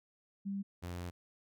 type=tone pair in turn; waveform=sine / sawtooth; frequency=197.7 / 88.07 Hz; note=G3 / F2; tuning=+15 / +15 cents; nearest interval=octave + major second; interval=1400 cents; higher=first; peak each=-35 / -36 dBFS; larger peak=first; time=0.45-0.63 / 0.82-1.11 s; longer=second; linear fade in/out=20 ms; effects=none